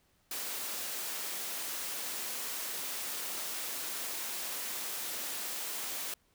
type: high-pass noise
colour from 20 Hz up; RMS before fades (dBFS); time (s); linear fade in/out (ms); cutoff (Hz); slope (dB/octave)
white; -38; 0.31-6.14; 2; 250; 12
effects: pink hiss -71 dBFS RMS until 6.34 s